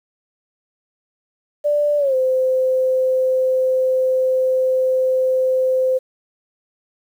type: tone with pitch glide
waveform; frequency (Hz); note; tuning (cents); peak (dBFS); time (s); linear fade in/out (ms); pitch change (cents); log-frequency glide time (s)
sine; 587.3 to 517.2; D5 to C5; 0 to -20; -14; 1.64-5.99; 20; -220; 1.98-2.15
effects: 8-bit